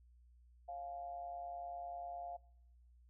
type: tone with amplitude modulation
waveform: sine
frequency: 698.5 Hz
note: F5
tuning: in tune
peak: -40 dBFS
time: 0.68-2.37 s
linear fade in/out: 10 ms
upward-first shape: sine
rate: 150 Hz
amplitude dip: 60%
effects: noise-tail reverb RT60 0.9 s tail -24 dB re dry + added 60 Hz sine -62 dBFS peak until 3.09 s